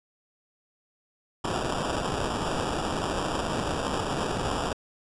white noise with sample-and-hold, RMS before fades -29 dBFS, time 1.44-4.73 s, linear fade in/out 5 ms, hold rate 2100 Hz, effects resampled to 22050 Hz

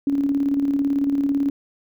sine tone with tremolo, 280 Hz, C#4, 18 cents sharp, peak -16 dBFS, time 0.07-1.5 s, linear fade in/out 2 ms, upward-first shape square, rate 18 Hz, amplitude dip 40%, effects none

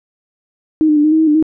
sine tone with pitch steps, 312.7 / 302.5 / 295.5 / 307.4 / 316.7 / 318.6 / 299 / 315.3 Hz, D#4 / D#4 / D4 / D#4 / D#4 / D#4 / D4 / D#4, +9 / -49 / +11 / -21 / +31 / +41 / +31 / +23 cents, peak -8 dBFS, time 0.81-1.426 s, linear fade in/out 0 ms, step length 77 ms, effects none

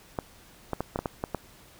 clicks, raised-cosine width 1 ms, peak -14 dBFS, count 8, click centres 0.188 / 0.733 / 0.806 / 0.959 / 0.99 / 1.058 / 1.239 / 1.347 s, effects pink hiss -54 dBFS RMS until 1.79 s

